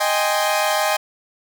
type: chord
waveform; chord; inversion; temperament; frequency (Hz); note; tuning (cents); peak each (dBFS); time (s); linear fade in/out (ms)
sawtooth; Ab major seventh; second; equal; 622.3 / 784 / 830.6 / 1046.5; Eb5 / G5 / Ab5 / C6; 0 / 0 / 0 / 0; -17 / -20 / -19 / -22; 0-0.97; 10
effects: none